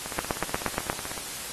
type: two click trains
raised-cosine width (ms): 0.5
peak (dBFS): -10 / -19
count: 7 / 19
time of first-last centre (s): 0.19-0.899 / 0.06-1.178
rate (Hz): 8.46 / 16.1
effects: white hiss -36 dBFS RMS until 1.52 s + AAC 32 kbps